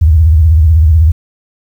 sine tone with vibrato, 79.2 Hz, D#2, 31 cents sharp, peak -3 dBFS, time 0.01-1.12 s, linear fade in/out 10 ms, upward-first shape sine, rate 16 Hz, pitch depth 160 cents each way, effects 7-bit

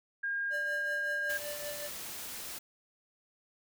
sine tone, 1616 Hz, G#6, 48 cents flat, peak -31 dBFS, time 0.23-1.38 s, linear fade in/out 10 ms
square tone with tremolo, 587.3 Hz, D5, in tune, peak -38 dBFS, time 0.5-1.9 s, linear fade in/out 50 ms, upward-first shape triangle, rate 5.3 Hz, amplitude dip 65%
white noise, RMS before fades -42 dBFS, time 1.29-2.59 s, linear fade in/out 10 ms
effects none

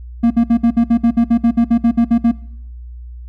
triangle tone bursts, 233.1 Hz, A#3, in tune, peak -6 dBFS, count 16, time 0.23-2.316 s, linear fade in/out 10 ms, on 76 ms, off 58 ms, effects noise-tail reverb RT60 0.8 s tail -21 dB re dry + added 60 Hz sine -29 dBFS peak until 3.28 s

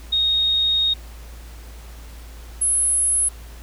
sine tone pair in turn, 3729 / 10651 Hz, A#7 / E9, 0 / +17 cents, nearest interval octave + tritone, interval 1817 cents, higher second, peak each -16 dBFS, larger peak neither, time 0.12-0.94 / 2.61-3.29 s, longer first, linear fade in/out 10 ms, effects added 57 Hz sine -36 dBFS peak until 3.62 s + pink hiss -46 dBFS RMS until 3.62 s

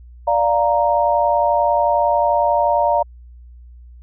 sine chord, Bb major, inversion first, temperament equal, 587.3 / 698.5 / 932.3 Hz, D5 / F5 / Bb5, 0 / 0 / 0 cents, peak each -18 / -18 / -17 dBFS, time 0.27-3.03 s, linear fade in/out 10 ms, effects added 60 Hz sine -38 dBFS peak until 4.02 s

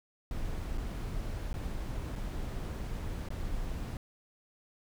brown noise with dropouts, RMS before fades -36 dBFS, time 0.31-3.97 s, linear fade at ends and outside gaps 1 ms, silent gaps 0.776-0.78 / 1.53-1.54 / 2.155-2.159 / 3.287-3.304 s, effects none

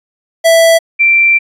square / sine tone pair in turn, 660 / 2352 Hz, E5 / D7, +2 / +2 cents, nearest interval octave + minor seventh, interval 2200 cents, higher second, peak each -5 dBFS, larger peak neither, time 0.44-0.79 / 0.99-1.39 s, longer second, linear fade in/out 20 ms, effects resampled to 32000 Hz

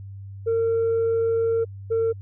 sine tone pair in turn, 456.5 / 453.6 Hz, A#4 / A#4, -36 / -47 cents, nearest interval unison, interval 11 cents, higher first, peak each -17 dBFS, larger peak neither, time 0.46-1.65 / 1.9-2.13 s, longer first, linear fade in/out 20 ms, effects tanh soft clip ceiling -17 dBFS + added 98 Hz sine -35 dBFS peak until 2.21 s

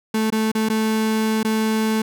35% pulse tone with dropouts, 219.1 Hz, A3, 7 cents flat, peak -16 dBFS, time 0.14-2.02 s, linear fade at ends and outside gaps 5 ms, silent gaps 0.303-0.323 / 0.517-0.55 / 0.688-0.698 / 1.431-1.447 s, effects none

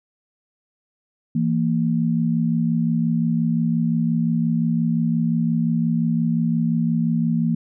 sine tone pair together, 165.27 / 231 Hz, E3 / A#3, +5 / -16 cents, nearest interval tritone, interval 579 cents, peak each -20 dBFS, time 1.35-7.55 s, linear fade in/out 5 ms, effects none

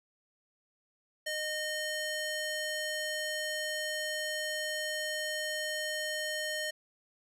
square tone with high-pass filter, 614 Hz, D#5, 23 cents flat, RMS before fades -35 dBFS, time 1.26-6.71 s, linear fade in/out 10 ms, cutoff 1200 Hz, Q 0.88, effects low-pass 12000 Hz 12 dB/octave

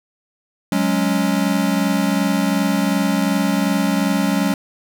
square chord, F# suspended second, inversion none, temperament equal, 185 / 207.7 / 277.2 Hz, F#3 / G#3 / C#4, 0 / 0 / 0 cents, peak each -21 dBFS, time 0.72-4.54 s, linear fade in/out 2 ms, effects none

